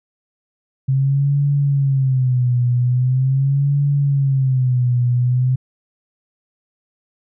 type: tone with vibrato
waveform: sine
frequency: 132.2 Hz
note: C3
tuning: 18 cents sharp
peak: -13 dBFS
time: 0.88-5.56 s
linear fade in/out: 10 ms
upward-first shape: sine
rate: 0.42 Hz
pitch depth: 130 cents each way
effects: none